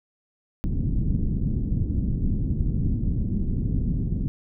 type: low-pass noise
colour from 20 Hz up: pink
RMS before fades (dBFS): -24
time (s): 0.64-4.28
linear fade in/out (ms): 0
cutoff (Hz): 250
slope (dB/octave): 24
effects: none